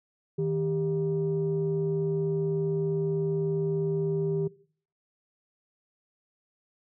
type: tone pair together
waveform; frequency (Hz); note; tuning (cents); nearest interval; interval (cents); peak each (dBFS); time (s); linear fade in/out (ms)
sine; 157.2 / 396.1; D#3 / G4; +18 / +18; octave + major third; 1600; -27; 0.38-4.48; 10
effects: noise-tail reverb RT60 0.5 s tail -20 dB re dry + tanh soft clip ceiling -19 dBFS